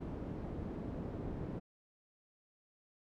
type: low-pass noise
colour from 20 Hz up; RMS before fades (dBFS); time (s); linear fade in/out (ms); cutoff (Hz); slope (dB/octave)
white; -42; 0-1.6; 20; 300; 12
effects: none